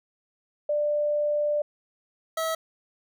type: tone pair in turn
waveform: sine / 25% pulse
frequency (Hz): 592 / 647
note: D5 / E5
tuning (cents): +14 / -32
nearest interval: major second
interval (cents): 154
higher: second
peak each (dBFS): -22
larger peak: neither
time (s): 0.69-1.62 / 2.37-2.55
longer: first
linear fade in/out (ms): 5
effects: none